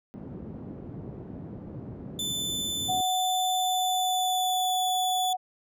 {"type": "band-pass noise", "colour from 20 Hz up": "pink", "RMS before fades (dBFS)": -40, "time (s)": [0.14, 3.01], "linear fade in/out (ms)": 0, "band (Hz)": [110, 330], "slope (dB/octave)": 12}
{"type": "tone with pitch glide", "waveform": "sawtooth", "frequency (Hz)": [3520, 3454], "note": ["A7", "A7"], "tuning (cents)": [0, -33], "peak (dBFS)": -26, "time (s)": [2.19, 5.33], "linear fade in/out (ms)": 2, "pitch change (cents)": -33, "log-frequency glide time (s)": [3.58, 4.81]}
{"type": "tone", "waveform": "sine", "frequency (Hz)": 740, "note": "F#5", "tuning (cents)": 0, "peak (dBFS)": -25, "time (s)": [2.88, 5.37], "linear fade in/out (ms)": 20}
{"effects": []}